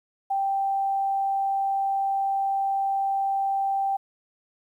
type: tone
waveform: sine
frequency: 784 Hz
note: G5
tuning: in tune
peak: -22 dBFS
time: 0.3-3.97 s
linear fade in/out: 10 ms
effects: 10-bit